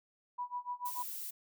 sine tone with tremolo, 981 Hz, B5, 12 cents flat, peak -34 dBFS, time 0.38-1.03 s, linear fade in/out 10 ms, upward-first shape sine, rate 6.8 Hz, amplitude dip 95%
violet noise, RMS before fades -42 dBFS, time 0.85-1.31 s, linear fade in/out 10 ms
effects none

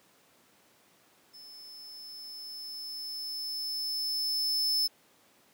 45% pulse tone with level ramp, 5250 Hz, E8, 8 cents flat, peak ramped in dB -48 to -25 dBFS, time 1.33-4.88 s, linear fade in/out 20 ms, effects pink hiss -63 dBFS RMS until 5.53 s + high-pass 200 Hz 12 dB/octave

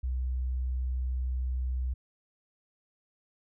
sine tone, 63.3 Hz, B1, 43 cents sharp, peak -28 dBFS, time 0.03-1.94 s, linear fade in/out 10 ms, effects none

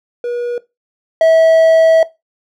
triangle tone pair in turn, 481.8 / 648.9 Hz, B4 / E5, -43 / -27 cents, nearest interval perfect fourth, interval 516 cents, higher second, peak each -15 / -4 dBFS, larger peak second, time 0.24-0.58 / 1.21-2.03 s, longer second, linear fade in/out 2 ms, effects noise-tail reverb RT60 0.2 s tail -17 dB re dry

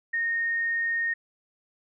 sine tone, 1848 Hz, A#6, 16 cents flat, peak -24 dBFS, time 0.13-1.14 s, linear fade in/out 10 ms, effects none

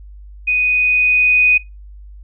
sine tone with level ramp, 2489 Hz, D#7, in tune, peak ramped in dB -13 to -8 dBFS, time 0.47-1.58 s, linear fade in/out 10 ms, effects noise-tail reverb RT60 0.2 s tail -19 dB re dry + added 50 Hz sine -34 dBFS peak until 2.23 s

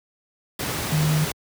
sine tone in noise, 153.5 Hz, D#3, 23 cents flat, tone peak -18 dBFS, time 0.92-1.25 s, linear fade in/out 5 ms, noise pink, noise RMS -27 dBFS, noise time 0.59-1.32 s, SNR +6 dB, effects high-pass 80 Hz 12 dB/octave

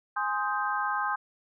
sine chord, Ab major seventh, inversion none, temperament equal with one note detuned, 830.6 / 1046.5 / 1252.4 / 1568 Hz, Ab5 / C6 / Eb6 / G6, 0 / 0 / +11 / 0 cents, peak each -32 dBFS, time 0.16-1.16 s, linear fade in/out 10 ms, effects none

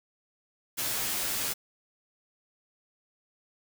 white noise with comb filter, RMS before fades -31 dBFS, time 0.77-1.54 s, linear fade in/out 20 ms, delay 12 ms, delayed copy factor -1, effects none

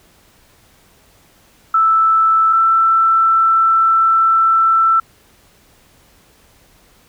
sine tone pair in turn, 1318.5 / 1332.3 Hz, E6 / E6, 0 / +18 cents, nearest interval unison, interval 18 cents, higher second, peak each -9 dBFS, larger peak neither, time 1.74-2.53 / 2.53-5 s, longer second, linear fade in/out 5 ms, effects pink hiss -51 dBFS RMS until 7.08 s

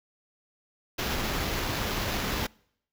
pink noise with sample-and-hold, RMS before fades -30 dBFS, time 0.98-2.47 s, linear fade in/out 10 ms, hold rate 8820 Hz, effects noise-tail reverb RT60 0.7 s tail -26 dB re dry

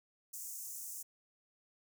pink high-pass noise, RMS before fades -45 dBFS, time 0.33-1.03 s, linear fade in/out 10 ms, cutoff 6200 Hz, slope 48 dB/octave, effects none

